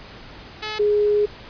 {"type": "tone pair in turn", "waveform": ["5% pulse", "sine"], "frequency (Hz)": [428.9, 416], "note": ["A4", "G#4"], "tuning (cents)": [-44, 3], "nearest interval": "minor second", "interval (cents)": 53, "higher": "first", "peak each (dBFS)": -15, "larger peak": "neither", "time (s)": [[0.62, 0.79], [0.79, 1.26]], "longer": "second", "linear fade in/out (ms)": 10, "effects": ["pink hiss -41 dBFS RMS until 1.49 s", "resampled to 11025 Hz"]}